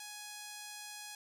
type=tone; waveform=5% pulse; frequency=835 Hz; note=G#5; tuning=9 cents sharp; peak=-33 dBFS; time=0-1.15 s; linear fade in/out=2 ms; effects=none